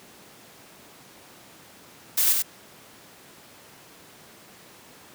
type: noise with echo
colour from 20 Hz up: blue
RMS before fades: -21 dBFS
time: 2.17-2.33 s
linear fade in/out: 10 ms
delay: 95 ms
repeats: 1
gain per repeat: -3 dB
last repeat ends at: 2.425 s
effects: pink hiss -49 dBFS RMS until 5.14 s + high-pass 150 Hz 12 dB/octave